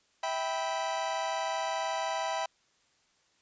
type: chord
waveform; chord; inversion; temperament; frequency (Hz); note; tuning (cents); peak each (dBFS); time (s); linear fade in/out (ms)
40% pulse; E minor; none; equal with one note detuned; 650.9 / 784 / 987.8; E5 / G5 / B5; -22 / 0 / 0; -34; 0.23-2.46; 5
effects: white hiss -69 dBFS RMS until 3.41 s + resampled to 16000 Hz